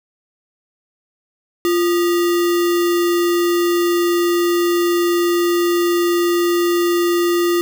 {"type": "tone with sample-and-hold", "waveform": "sine", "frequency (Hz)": 347, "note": "F4", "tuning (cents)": -11, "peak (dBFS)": -13, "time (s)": [1.65, 7.61], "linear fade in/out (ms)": 0, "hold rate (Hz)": 1575, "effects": []}